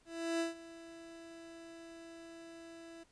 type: tone with ADSR envelope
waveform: 30% pulse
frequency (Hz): 332.3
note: E4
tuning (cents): +14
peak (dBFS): -29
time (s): 0.05-3.04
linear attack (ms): 350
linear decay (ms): 140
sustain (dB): -18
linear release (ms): 14
effects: pink hiss -70 dBFS RMS until 3.11 s + resampled to 22050 Hz